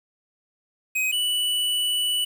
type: tone pair in turn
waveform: square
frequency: 2520 / 2962 Hz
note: D#7 / F#7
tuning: +21 / +1 cents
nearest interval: minor third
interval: 280 cents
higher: second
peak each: -22 dBFS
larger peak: neither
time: 0.95-1.12 / 1.12-2.25 s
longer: second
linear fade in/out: 10 ms
effects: 8-bit